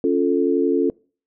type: chord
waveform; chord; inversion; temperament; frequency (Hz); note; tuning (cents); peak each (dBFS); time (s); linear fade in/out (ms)
sine; Db augmented; none; equal; 277.2 / 349.2 / 440; Db4 / F4 / A4; 0 / 0 / 0; -20; 0.04-0.9; 2
effects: noise-tail reverb RT60 0.4 s tail -24 dB re dry